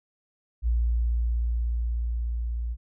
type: tone with level ramp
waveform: sine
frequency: 58.27 Hz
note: A#1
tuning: in tune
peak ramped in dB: -20 to -27 dBFS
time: 0.62-2.77 s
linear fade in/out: 50 ms
effects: none